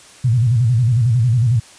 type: tone with vibrato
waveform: sine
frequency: 118.8 Hz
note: A#2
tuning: 33 cents sharp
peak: -11 dBFS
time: 0.24-1.6 s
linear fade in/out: 10 ms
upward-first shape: square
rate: 11 Hz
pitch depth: 120 cents each way
effects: white hiss -43 dBFS RMS until 1.78 s + resampled to 22050 Hz